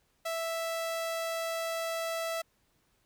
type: tone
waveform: sawtooth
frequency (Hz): 659.3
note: E5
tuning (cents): 0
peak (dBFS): -28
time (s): 0.25-2.42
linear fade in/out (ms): 10
effects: pink hiss -72 dBFS RMS until 3.05 s